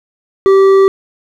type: tone with hard clipping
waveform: sine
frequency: 388.1 Hz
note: G4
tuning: 17 cents flat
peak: -6 dBFS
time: 0.46-0.88 s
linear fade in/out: 0 ms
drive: 7 dB
effects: none